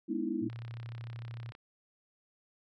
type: chord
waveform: sine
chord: E major seventh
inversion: first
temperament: equal with one note detuned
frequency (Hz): 207.7 / 246.9 / 304.2 / 329.6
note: G#3 / B3 / D#4 / E4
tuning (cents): 0 / 0 / -39 / 0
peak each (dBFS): -39 / -37 / -37 / -35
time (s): 0.08-0.49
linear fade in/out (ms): 20
type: tone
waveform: sine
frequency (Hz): 116.54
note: A#2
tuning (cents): 0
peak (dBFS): -40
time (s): 0.41-1.52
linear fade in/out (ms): 20
type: click train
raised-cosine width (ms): 0.3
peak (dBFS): -34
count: 36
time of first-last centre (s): 0.5-1.551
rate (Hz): 33.3
effects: none